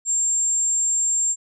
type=tone; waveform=sine; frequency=7410 Hz; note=A#8; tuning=11 cents flat; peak=-18 dBFS; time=0.05-1.36 s; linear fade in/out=50 ms; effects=none